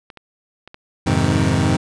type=clicks; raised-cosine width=0.3 ms; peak=-22 dBFS; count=4; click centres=0.102 / 0.173 / 0.676 / 0.744 s
type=chord; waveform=25% pulse; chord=F minor seventh; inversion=none; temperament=equal with one note detuned; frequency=87.31 / 103.83 / 130.81 / 157.19 Hz; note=F2 / Ab2 / C3 / Eb3; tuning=0 / 0 / 0 / +18 cents; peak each=-17 dBFS; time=1.06-1.77 s; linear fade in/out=10 ms
effects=resampled to 22050 Hz